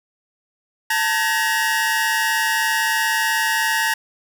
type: tone cluster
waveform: 45% pulse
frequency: 892 / 1544 / 1687 / 1888 / 2861 Hz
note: A5 / G6 / G#6 / A#6 / F7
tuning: +23 / -27 / +27 / +22 / +41 cents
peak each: -23 / -28 / -23 / -22 / -29 dBFS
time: 0.9-3.94 s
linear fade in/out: 5 ms
effects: none